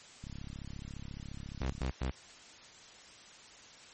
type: click train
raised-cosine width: 5 ms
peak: -32 dBFS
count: 55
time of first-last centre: 0.24-1.81 s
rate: 34.4 Hz
type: tone bursts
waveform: sawtooth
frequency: 64.8 Hz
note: C2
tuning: 16 cents flat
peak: -28 dBFS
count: 3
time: 1.61-2.11 s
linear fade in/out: 5 ms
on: 100 ms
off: 100 ms
effects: white hiss -54 dBFS RMS until 3.93 s + MP3 32 kbps